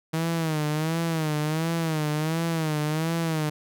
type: tone with vibrato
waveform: sawtooth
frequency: 158.4 Hz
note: D#3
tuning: 31 cents sharp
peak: -20 dBFS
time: 0.13-3.5 s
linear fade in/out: 10 ms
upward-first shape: sine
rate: 1.4 Hz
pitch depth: 92 cents each way
effects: none